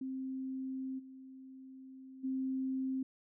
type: tone with level steps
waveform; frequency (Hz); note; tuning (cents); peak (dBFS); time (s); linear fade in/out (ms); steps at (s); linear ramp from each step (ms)
sine; 263.1; C4; +10; -37 / -49 / -33; 0.01-3.03; 5; 0.98 / 2.23; 20
effects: none